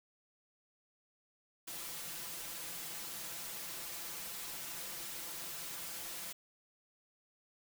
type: noise with comb filter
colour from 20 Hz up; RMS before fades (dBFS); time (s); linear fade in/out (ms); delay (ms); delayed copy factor
white; -44; 1.67-6.33; 10; 5.9; +0.8
effects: none